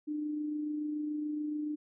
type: tone with amplitude modulation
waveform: sine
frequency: 300 Hz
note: D4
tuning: 37 cents sharp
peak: -31 dBFS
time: 0.07-1.76 s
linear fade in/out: 20 ms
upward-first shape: sine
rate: 27 Hz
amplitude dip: 30%
effects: none

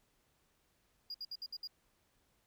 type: tone bursts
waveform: sine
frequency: 4848 Hz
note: D#8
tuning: 46 cents flat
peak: -38 dBFS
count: 6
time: 1.1-1.674 s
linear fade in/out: 5 ms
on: 44 ms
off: 62 ms
effects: tanh soft clip ceiling -39 dBFS + pink hiss -75 dBFS RMS until 2.46 s

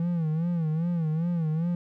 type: tone with vibrato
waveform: triangle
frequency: 164.6 Hz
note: E3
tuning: 2 cents flat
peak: -22 dBFS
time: 0-1.75 s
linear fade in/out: 2 ms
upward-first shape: sine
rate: 2.5 Hz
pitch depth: 110 cents each way
effects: none

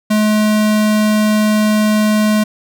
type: tone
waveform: square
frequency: 213.2 Hz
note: G#3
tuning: 46 cents sharp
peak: -11 dBFS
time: 0.1-2.44 s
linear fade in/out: 10 ms
effects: none

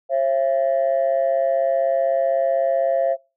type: tone pair together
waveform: sine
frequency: 538.1 / 674 Hz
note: C5 / E5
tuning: +48 / +38 cents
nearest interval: major third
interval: 390 cents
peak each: -18 / -18 dBFS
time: 0.09-3.17 s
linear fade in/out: 50 ms
effects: noise-tail reverb RT60 0.3 s tail -26 dB re dry + tanh soft clip ceiling -12 dBFS

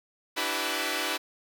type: chord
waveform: 5% pulse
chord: E minor seventh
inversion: third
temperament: equal with one note detuned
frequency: 293.7 / 329.6 / 381.9 / 493.9 Hz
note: D4 / E4 / G4 / B4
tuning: 0 / 0 / -45 / 0 cents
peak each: -22 dBFS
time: 0.36-1.18 s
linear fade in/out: 20 ms
effects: none

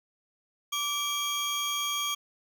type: tone pair together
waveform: 30% pulse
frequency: 1163 / 3255 Hz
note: D6 / G#7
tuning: -17 / -36 cents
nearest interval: octave + tritone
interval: 1781 cents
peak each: -30 / -27 dBFS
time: 0.72-2.15 s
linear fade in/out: 10 ms
effects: none

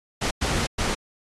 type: noise bursts at uneven times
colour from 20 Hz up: pink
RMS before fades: -25 dBFS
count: 3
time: 0.21-0.31 / 0.41-0.67 / 0.78-0.95 s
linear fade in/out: 10 ms
effects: low-pass 8000 Hz 12 dB/octave + AAC 32 kbps

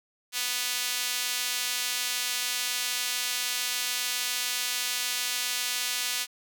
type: tone with high-pass filter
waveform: sawtooth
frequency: 246.9 Hz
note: B3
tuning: in tune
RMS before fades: -30 dBFS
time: 0.32-6.27 s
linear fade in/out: 50 ms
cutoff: 3100 Hz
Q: 0.8
effects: none

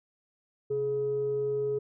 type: tone pair together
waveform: sine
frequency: 132.4 / 421.3 Hz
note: C3 / G#4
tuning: +21 / +25 cents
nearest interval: octave + minor sixth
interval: 2004 cents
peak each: -38 / -26 dBFS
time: 0.7-1.79 s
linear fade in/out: 10 ms
effects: tanh soft clip ceiling -21 dBFS

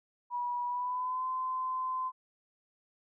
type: tone with pitch glide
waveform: sine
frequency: 972 to 1029.2 Hz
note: B5 to C6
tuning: -28 to -29 cents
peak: -31 dBFS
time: 0.3-2.12 s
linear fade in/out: 50 ms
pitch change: +99 cents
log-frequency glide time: 0.65-1.26 s
effects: none

